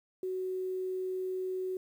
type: tone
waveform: sine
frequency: 372.4 Hz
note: F#4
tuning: 11 cents sharp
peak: -32 dBFS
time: 0.23-1.77 s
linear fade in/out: 2 ms
effects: 10-bit